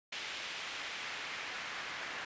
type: noise with band-pass filter sweep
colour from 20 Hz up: pink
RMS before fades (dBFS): -42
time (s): 0.12-2.25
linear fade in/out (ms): 5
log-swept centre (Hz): 2800 to 1800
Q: 1.2
effects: resampled to 16000 Hz